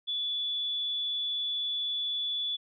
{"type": "tone", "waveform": "sine", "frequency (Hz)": 3444, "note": "A7", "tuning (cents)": -38, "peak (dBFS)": -29, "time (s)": [0.07, 2.57], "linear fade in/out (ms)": 20, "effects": []}